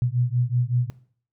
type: beating tone pair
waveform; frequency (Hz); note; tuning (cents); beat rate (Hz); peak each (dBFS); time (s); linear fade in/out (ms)
sine; 120.3 / 125.6; B2 / B2; -45 / +30; 5.3; -23; 0.02-0.9; 0
effects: noise-tail reverb RT60 0.5 s tail -18 dB re dry